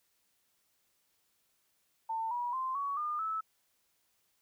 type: tone with pitch steps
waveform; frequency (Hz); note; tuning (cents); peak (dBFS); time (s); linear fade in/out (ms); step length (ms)
sine; 897 / 967 / 1042.4 / 1123.6 / 1211.3 / 1305.7; A5 / B5 / C6 / C#6 / D#6 / E6; +33 / -37 / -7 / +23 / -47 / -17; -32; 2.09-3.41; 10; 220
effects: white hiss -75 dBFS RMS until 4.41 s